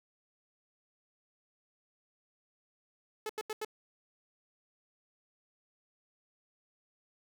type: tone bursts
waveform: sawtooth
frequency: 431.3 Hz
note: A4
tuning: 35 cents flat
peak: -31 dBFS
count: 4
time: 3.26-3.648 s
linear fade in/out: 2 ms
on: 34 ms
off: 84 ms
effects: none